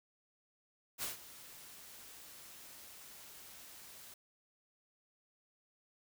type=noise with ADSR envelope; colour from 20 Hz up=white; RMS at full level=-38 dBFS; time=0.98-4.14 s; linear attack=47 ms; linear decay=140 ms; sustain=-16 dB; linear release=3 ms; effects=none